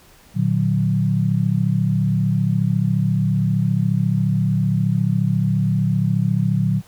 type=chord; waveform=sine; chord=Bb augmented; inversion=none; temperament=equal with one note detuned; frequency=116.54 / 150.35 / 185 Hz; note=Bb2 / D3 / F#3; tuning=0 / +41 / 0 cents; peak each=-20 dBFS; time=0.34-6.82 s; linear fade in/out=50 ms; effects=pink hiss -50 dBFS RMS until 6.87 s